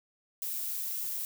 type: noise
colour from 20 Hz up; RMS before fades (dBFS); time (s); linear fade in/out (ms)
violet; -35; 0.42-1.25; 0
effects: none